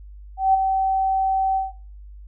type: tone with ADSR envelope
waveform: sine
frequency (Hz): 768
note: G5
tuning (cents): -36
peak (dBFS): -11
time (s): 0.37-1.73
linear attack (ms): 170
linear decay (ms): 16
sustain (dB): -6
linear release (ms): 170
effects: noise-tail reverb RT60 0.4 s tail -21 dB re dry + added 50 Hz sine -38 dBFS peak until 2.27 s